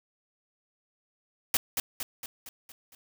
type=noise with echo; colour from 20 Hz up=white; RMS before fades=-24 dBFS; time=1.54-1.57 s; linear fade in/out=2 ms; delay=230 ms; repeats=6; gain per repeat=-5 dB; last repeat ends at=2.95 s; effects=none